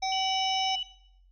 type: harmonic tone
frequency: 764 Hz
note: G5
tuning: 45 cents flat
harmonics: 1 / 3 / 5 / 7 / 8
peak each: -28 / -37 / -38 / -35 / -41 dBFS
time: 0.02-0.76 s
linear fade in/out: 10 ms
type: tone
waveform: sine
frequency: 2960 Hz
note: F#7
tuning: in tune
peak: -30 dBFS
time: 0.12-0.83 s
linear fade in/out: 2 ms
effects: noise-tail reverb RT60 0.7 s tail -17 dB re dry + added 45 Hz sine -56 dBFS peak until 1.31 s